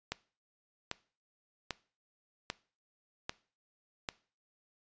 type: click train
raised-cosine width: 0.2 ms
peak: -17 dBFS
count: 6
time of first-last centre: 0.12-4.088 s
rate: 1.26 Hz
effects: noise-tail reverb RT60 0.4 s tail -20 dB re dry + resampled to 16000 Hz